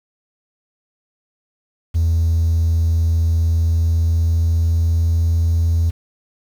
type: tone with pitch glide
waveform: triangle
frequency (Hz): 82.41 to 83.18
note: E2 to E2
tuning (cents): 0 to +16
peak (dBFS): -10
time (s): 1.94-5.91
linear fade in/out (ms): 20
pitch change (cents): +16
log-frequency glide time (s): 3.33-5.45
effects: tanh soft clip ceiling -9 dBFS + 7-bit